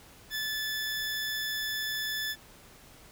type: tone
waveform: 20% pulse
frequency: 1739 Hz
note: A6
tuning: 21 cents flat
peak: -26 dBFS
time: 0.3-2.36 s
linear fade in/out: 50 ms
effects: pink hiss -54 dBFS RMS until 3.11 s